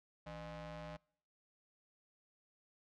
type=ring-modulated tone; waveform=sawtooth; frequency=222.4 Hz; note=A3; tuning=19 cents sharp; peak=-39 dBFS; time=0.26-0.97 s; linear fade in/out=10 ms; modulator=385 Hz; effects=noise-tail reverb RT60 0.6 s tail -25 dB re dry + low-pass 4000 Hz 12 dB/octave